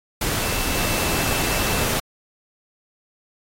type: tone in noise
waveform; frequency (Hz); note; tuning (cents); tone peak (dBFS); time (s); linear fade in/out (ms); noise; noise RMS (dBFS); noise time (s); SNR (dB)
sine; 2656; E7; +12; -32; 0.42-1.85; 5; pink; -23; 0.21-2; -12
effects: AAC 48 kbps